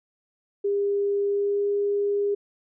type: tone with pitch glide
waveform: sine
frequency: 403 to 406 Hz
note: G4 to G#4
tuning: +48 to -39 cents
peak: -21 dBFS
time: 0.64-2.35 s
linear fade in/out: 10 ms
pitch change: +13 cents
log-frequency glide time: 1.26-1.67 s
effects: none